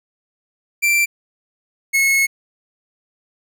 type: tone pair in turn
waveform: 45% pulse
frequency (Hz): 2352 / 2182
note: D7 / C#7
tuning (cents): +2 / -28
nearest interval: minor second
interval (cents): 130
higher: first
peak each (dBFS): -13 / -13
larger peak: neither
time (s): 0.82-1.06 / 1.93-2.27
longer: second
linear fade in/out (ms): 20
effects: none